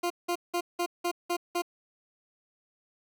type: tone bursts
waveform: 20% pulse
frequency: 349.2 Hz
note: F4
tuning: in tune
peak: -22 dBFS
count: 7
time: 0.03-1.621 s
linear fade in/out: 10 ms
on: 73 ms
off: 180 ms
effects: none